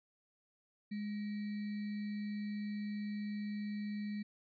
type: tone with sample-and-hold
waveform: sine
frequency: 207.7 Hz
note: G#3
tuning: in tune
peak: -37 dBFS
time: 0.91-4.23 s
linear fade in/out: 10 ms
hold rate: 2100 Hz
effects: resampled to 11025 Hz